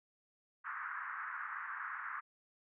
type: band-pass noise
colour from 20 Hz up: pink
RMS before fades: -43 dBFS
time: 0.64-2.21 s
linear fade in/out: 20 ms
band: 1100 to 1800 Hz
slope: 48 dB/octave
effects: none

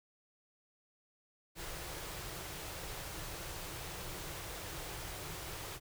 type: band-stop noise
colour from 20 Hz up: pink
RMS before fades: -44 dBFS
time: 1.55-5.8 s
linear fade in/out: 50 ms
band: 190 to 290 Hz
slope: 96 dB/octave
effects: none

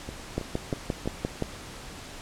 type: two click trains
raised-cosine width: 2 ms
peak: -22 / -13 dBFS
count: 4 / 7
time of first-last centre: 0.09-1.058 / 0.38-1.423 s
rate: 3.1 / 5.75 Hz
effects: pink hiss -42 dBFS RMS until 2.21 s + low-pass 9000 Hz 12 dB/octave

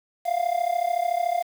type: tone with amplitude modulation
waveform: triangle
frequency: 698.5 Hz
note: F5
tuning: in tune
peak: -16 dBFS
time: 0.25-1.43 s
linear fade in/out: 20 ms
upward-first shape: sine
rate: 33.7 Hz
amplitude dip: 85%
effects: 7-bit

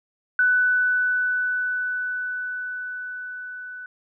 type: tone with level ramp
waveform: sine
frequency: 1493 Hz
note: F#6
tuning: 15 cents sharp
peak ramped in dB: -15 to -34 dBFS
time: 0.39-3.86 s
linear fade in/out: 2 ms
effects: none

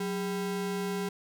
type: ring-modulated tone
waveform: square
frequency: 295.3 Hz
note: D4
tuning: 10 cents sharp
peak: -28 dBFS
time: 0-1.09 s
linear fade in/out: 5 ms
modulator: 111 Hz
effects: none

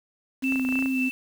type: tone with vibrato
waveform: sine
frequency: 261.6 Hz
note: C4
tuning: in tune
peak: -23 dBFS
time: 0.42-1.1 s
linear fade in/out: 20 ms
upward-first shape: sine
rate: 2.9 Hz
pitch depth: 27 cents each way
type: tone with tremolo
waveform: sine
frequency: 2655 Hz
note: E7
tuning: 12 cents sharp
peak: -25 dBFS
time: 0.44-1.11 s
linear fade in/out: 0 ms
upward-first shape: triangle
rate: 3.8 Hz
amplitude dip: 70%
type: clicks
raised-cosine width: 0.5 ms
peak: -22 dBFS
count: 10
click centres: 0.523 / 0.558 / 0.596 / 0.65 / 0.689 / 0.725 / 0.756 / 0.79 / 0.825 / 0.859 s
effects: 7-bit

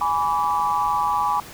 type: chord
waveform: sine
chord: G# diminished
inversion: none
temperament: equal with one note detuned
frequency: 830.6 / 987.8 / 1151.8 Hz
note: G#5 / B5 / D6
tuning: 0 / 0 / -34 cents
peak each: -23 dBFS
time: 0.01-1.4 s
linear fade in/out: 2 ms
effects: pink hiss -40 dBFS RMS until 1.53 s

